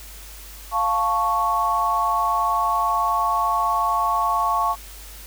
sine chord, F augmented, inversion none, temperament equal, 698.5 / 880 / 1108.7 Hz, F5 / A5 / C#6, 0 / 0 / 0 cents, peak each -25 / -24 / -20 dBFS, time 0.71-4.76 s, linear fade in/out 50 ms, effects added 50 Hz sine -40 dBFS peak until 5.26 s + white hiss -42 dBFS RMS until 5.26 s

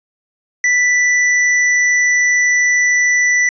triangle tone with hard clipping, 1975.5 Hz, B6, in tune, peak -12 dBFS, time 0.64-3.49 s, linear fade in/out 2 ms, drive 17 dB, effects resampled to 16000 Hz

